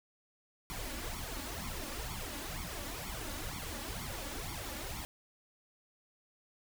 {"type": "noise with flanger", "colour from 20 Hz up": "pink", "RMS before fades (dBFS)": -41, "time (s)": [0.7, 5.05], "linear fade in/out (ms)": 0, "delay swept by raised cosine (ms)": [0.88, 3.58], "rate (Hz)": 2.1, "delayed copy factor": 0.8, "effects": []}